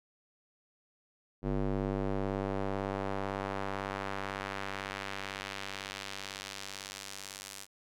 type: tone with band-pass filter sweep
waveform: square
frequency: 49 Hz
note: G1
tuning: in tune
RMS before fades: -37 dBFS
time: 1.42-7.67 s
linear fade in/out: 50 ms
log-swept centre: 310 to 8300 Hz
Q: 0.81
effects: none